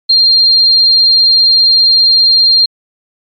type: tone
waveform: sine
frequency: 4195 Hz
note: C8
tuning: 4 cents sharp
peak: -4 dBFS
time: 0.09-2.66 s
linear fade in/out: 10 ms
effects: MP3 96 kbps

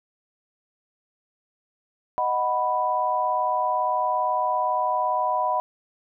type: chord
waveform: sine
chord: B major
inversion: first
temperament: equal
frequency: 622.3 / 740 / 987.8 Hz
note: D#5 / F#5 / B5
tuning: 0 / 0 / 0 cents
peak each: -28 / -26 / -23 dBFS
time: 2.18-5.6 s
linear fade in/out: 0 ms
effects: none

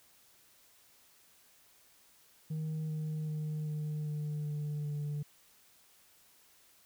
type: tone with pitch steps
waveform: sine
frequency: 156.5 / 154.88 / 153.28 / 151.69 / 150.12 / 148.57 / 147.04 Hz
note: D#3 / D#3 / D#3 / D#3 / D3 / D3 / D3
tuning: +10 / -8 / -26 / -44 / +38 / +20 / +2 cents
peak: -31 dBFS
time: 2.5-5.23 s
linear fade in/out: 10 ms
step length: 390 ms
effects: tanh soft clip ceiling -33 dBFS + white hiss -64 dBFS RMS until 6.85 s

